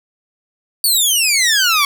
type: exponential sweep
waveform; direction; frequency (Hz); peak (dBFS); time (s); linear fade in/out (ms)
15% pulse; down; 4600 to 1108.7; -5; 0.84-1.85; 2
effects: none